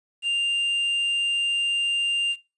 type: tone with quantisation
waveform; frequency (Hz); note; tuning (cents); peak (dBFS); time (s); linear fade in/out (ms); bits
triangle; 2794; F7; 0; -20; 0.22-2.36; 50; 8
effects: noise-tail reverb RT60 0.3 s tail -20 dB re dry + resampled to 24000 Hz